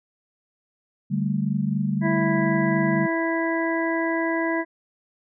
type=chord; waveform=sine; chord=D suspended fourth; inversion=none; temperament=equal; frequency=146.83 / 196 / 220 Hz; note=D3 / G3 / A3; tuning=0 / 0 / 0 cents; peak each=-26 / -24 / -27 dBFS; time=1.1-3.07 s; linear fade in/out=20 ms
type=harmonic tone; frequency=329.6 Hz; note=E4; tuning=in tune; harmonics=1 / 2 / 3 / 5 / 6; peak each=-24 / -28 / -30 / -31 / -30 dBFS; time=2.01-4.65 s; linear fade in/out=50 ms
effects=none